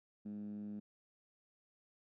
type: tone with band-pass filter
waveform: 10% pulse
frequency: 103.83 Hz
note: G#2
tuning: in tune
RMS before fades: -45 dBFS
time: 0.25-0.8 s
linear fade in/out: 10 ms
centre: 220 Hz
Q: 7.5
effects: none